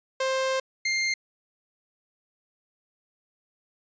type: tone pair in turn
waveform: sawtooth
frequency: 527 / 2108 Hz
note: C5 / C7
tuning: +12 / +12 cents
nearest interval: 2 octaves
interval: 2400 cents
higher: second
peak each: -20 dBFS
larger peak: neither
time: 0.2-0.6 / 0.85-1.14 s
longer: first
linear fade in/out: 5 ms
effects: resampled to 16000 Hz